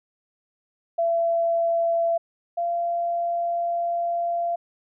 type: tone pair in turn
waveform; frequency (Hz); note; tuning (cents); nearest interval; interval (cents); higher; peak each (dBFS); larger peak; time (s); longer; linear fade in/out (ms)
sine; 673 / 687.1; E5 / F5; +36 / -28; unison; 36; second; -19 / -22; first; 0.98-2.18 / 2.57-4.56; second; 10
effects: none